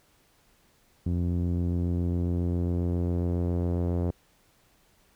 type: tone with low-pass filter sweep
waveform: sawtooth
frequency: 87.31 Hz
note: F2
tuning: in tune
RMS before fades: -27 dBFS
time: 1.06-4.11 s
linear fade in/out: 5 ms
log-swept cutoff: 250 to 530 Hz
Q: 1.2
effects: pink hiss -64 dBFS RMS until 5.15 s